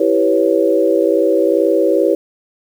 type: chord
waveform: sine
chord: C# half-diminished seventh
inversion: first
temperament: equal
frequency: 329.6 / 392 / 493.9 / 554.4 Hz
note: E4 / G4 / B4 / C#5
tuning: 0 / 0 / 0 / 0 cents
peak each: -16 dBFS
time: 0-2.15 s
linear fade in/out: 5 ms
effects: 7-bit